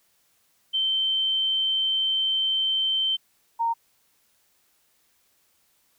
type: tone pair in turn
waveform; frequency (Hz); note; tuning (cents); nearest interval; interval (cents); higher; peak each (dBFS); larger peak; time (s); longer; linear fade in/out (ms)
sine; 3106 / 923.4; G7 / A#5; -17 / -17; octave + major sixth; 2100; first; -21; neither; 0.73-3.17 / 3.59-3.74; first; 20
effects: white hiss -66 dBFS RMS until 5.98 s

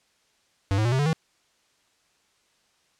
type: tone with pitch steps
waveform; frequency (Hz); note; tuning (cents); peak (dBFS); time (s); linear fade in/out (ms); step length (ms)
square; 98 / 108.11 / 119.27 / 131.57 / 145.15 / 160.12; G2 / A2 / A#2 / C3 / D3 / D#3; 0 / -30 / +40 / +10 / -20 / +50; -21; 0.71-1.13; 0; 70
effects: white hiss -66 dBFS RMS until 2.99 s + low-pass 7000 Hz 12 dB/octave

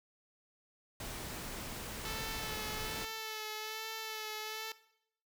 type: noise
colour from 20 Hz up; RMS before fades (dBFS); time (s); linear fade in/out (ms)
pink; -43; 1-3.05; 2
type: tone with vibrato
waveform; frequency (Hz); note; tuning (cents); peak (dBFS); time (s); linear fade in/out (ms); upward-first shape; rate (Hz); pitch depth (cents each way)
5% pulse; 436.7; A4; -13; -28; 2.05-4.72; 2; sine; 1.2; 26
effects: noise-tail reverb RT60 0.7 s tail -17 dB re dry

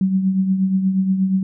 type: tone with tremolo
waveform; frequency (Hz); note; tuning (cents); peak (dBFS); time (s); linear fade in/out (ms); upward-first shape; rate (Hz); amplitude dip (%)
sine; 190.1; F#3; +47; -12; 0.01-1.43; 2; triangle; 8.4; 60
effects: none

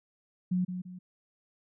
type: tone with echo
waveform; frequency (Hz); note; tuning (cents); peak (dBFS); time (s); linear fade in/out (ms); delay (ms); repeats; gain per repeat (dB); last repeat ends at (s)
sine; 181.6; F#3; -32; -25; 0.51-0.65; 10; 170; 2; -8; 0.99
effects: none

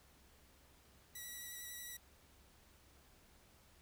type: tone with vibrato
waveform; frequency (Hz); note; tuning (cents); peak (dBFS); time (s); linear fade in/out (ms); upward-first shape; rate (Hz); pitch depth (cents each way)
5% pulse; 1944; B6; -28; -37; 1.15-1.97; 5; triangle; 11; 24
effects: added 68 Hz sine -70 dBFS peak until 3.81 s + pink hiss -67 dBFS RMS until 3.81 s

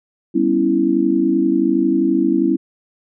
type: chord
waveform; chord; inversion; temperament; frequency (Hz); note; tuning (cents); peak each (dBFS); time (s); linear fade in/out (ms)
sine; C# half-diminished seventh; second; equal; 196 / 246.9 / 277.2 / 329.6; G3 / B3 / C#4 / E4; 0 / 0 / 0 / 0; -22 / -21 / -18 / -16; 0.34-2.57; 20
effects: none

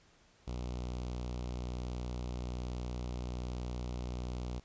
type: tone with notch filter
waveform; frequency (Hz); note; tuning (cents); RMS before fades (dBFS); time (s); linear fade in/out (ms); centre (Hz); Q
sawtooth; 61.2; B1; -15; -39; 0.47-4.6; 10; 1700; 1.1
effects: pink hiss -65 dBFS RMS until 4.64 s + resampled to 16000 Hz

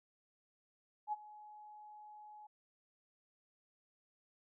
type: tone with ADSR envelope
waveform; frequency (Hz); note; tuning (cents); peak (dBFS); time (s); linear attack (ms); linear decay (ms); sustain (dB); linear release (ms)
sine; 844; G#5; +28; -33; 1.07-2.47; 55; 27; -19; 7
effects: none

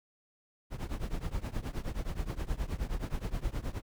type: noise with tremolo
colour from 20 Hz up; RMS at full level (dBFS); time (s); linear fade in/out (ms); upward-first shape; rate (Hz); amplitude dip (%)
brown; -31; 0.7-3.82; 50; triangle; 9.5; 95
effects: none

